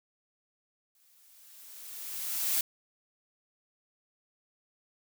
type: noise with exponential growth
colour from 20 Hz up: blue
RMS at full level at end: -27 dBFS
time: 0.95-2.61 s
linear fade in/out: 2 ms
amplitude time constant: 360 ms
effects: none